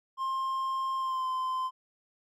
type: tone with pitch glide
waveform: triangle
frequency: 1060 to 1034 Hz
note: C6 to C6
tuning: +22 to -21 cents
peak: -27 dBFS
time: 0.17-1.71 s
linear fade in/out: 50 ms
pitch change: -43 cents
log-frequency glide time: 0.96-1.27 s
effects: none